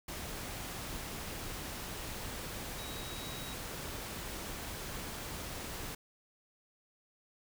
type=tone in noise; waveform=sine; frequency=3831 Hz; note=A#7; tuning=47 cents sharp; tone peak=-48 dBFS; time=2.78-3.54 s; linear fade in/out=5 ms; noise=pink; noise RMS=-42 dBFS; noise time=0.08-5.95 s; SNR=-9 dB; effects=none